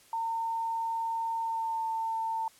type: tone with pitch glide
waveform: sine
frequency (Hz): 910 to 899.5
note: A#5 to A5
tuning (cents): -42 to +38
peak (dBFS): -29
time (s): 0.13-2.48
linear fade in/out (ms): 2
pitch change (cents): -20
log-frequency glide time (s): 1.41-1.73
effects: white hiss -59 dBFS RMS until 2.59 s + low-pass 12000 Hz 12 dB/octave